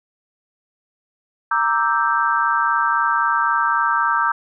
sine chord, E half-diminished seventh, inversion second, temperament equal, 932.3 / 1174.7 / 1318.5 / 1568 Hz, Bb5 / D6 / E6 / G6, 0 / 0 / 0 / 0 cents, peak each -21 dBFS, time 1.51-4.32 s, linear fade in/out 5 ms, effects none

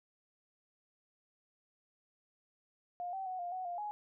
sine tone with pitch steps, 709 / 769 / 742 / 703 / 743 / 701 / 836 Hz, F5 / G5 / F#5 / F5 / F#5 / F5 / G#5, +26 / -33 / +5 / +11 / +7 / +6 / +11 cents, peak -37 dBFS, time 3-3.91 s, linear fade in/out 0 ms, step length 130 ms, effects none

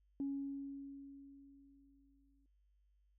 sine tone with exponential decay, 277.4 Hz, C#4, 1 cent sharp, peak -35 dBFS, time 0.2-2.46 s, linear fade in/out 1 ms, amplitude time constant 490 ms, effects tanh soft clip ceiling -31 dBFS + added 50 Hz sine -70 dBFS peak until 3.18 s

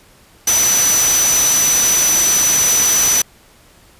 sine tone in noise, 5990 Hz, F#8, 20 cents sharp, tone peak -12 dBFS, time 0.47-3.22 s, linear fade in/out 5 ms, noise white, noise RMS -17 dBFS, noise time 0.47-3.22 s, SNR +2 dB, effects pink hiss -48 dBFS RMS until 3.99 s + resampled to 32000 Hz

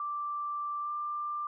sine tone with pitch glide, 1174.7 to 1187 Hz, D6 to D6, 0 to +18 cents, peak -32 dBFS, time 0-1.47 s, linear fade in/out 2 ms, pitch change +18 cents, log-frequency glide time 0.81-0.91 s, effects none

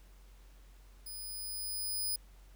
5% pulse tone with level ramp, 5000 Hz, D#8, 8 cents sharp, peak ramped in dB -36 to -25 dBFS, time 1.06-2.16 s, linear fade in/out 5 ms, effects added 46 Hz sine -54 dBFS peak until 2.55 s + pink hiss -66 dBFS RMS until 2.55 s

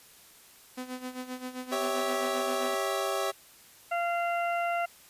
sawtooth tone with tremolo, 253.4 Hz, B3, 45 cents sharp, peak -30 dBFS, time 0.77-2.75 s, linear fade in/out 10 ms, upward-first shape sine, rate 7.6 Hz, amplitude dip 75%
25% pulse chord, C# diminished, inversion second, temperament equal with one note detuned, 392 / 554.4 / 652.8 Hz, G4 / C#5 / E5, 0 / 0 / -17 cents, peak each -29 dBFS, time 1.71-3.32 s, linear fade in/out 20 ms
harmonic tone, 690 Hz, F5, 21 cents flat, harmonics 1 / 2 / 3 / 4, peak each -28 / -34 / -38 / -40 dBFS, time 3.91-4.86 s, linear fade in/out 10 ms
effects white hiss -55 dBFS RMS until 5.09 s + resampled to 32000 Hz

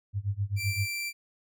sine tone with tremolo, 100.6 Hz, G2, 45 cents sharp, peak -24 dBFS, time 0.13-0.89 s, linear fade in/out 50 ms, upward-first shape sine, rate 7.7 Hz, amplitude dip 95%
sawtooth tone, 2349 Hz, D7, in tune, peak -28 dBFS, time 0.56-1.13 s, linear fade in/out 50 ms
effects none

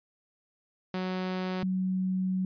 sawtooth / sine tone pair in turn, 185 / 186.61 Hz, F#3 / F#3, 0 / +15 cents, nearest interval unison, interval 15 cents, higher second, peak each -26 dBFS, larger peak neither, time 0.94-1.63 / 1.63-2.45 s, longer second, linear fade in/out 2 ms, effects resampled to 11025 Hz

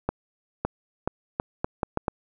accelerating click train, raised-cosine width 1 ms, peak -10 dBFS, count 8, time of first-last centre 0.09-2.082 s, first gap 560 ms, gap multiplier 0.76, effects none

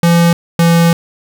square tone pair in turn, 170.2 / 168.54 Hz, F3 / E3, -44 / +39 cents, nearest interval unison, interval 17 cents, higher first, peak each -7 dBFS, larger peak neither, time 0.03-0.33 / 0.59-0.93 s, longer second, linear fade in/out 2 ms, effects 7-bit

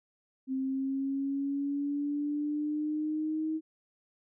sine exponential sweep, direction up, 262.8 to 316.9 Hz, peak -29 dBFS, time 0.47-3.61 s, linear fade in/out 50 ms, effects none

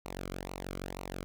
sawtooth tone with flanger, 46.25 Hz, F#1, in tune, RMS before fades -41 dBFS, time 0.05-1.24 s, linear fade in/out 0 ms, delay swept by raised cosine 0.59 to 1.14 ms, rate 2.1 Hz, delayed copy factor -0.8, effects none

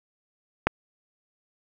click, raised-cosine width 0.5 ms, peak -4 dBFS, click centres 0.67 s, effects none

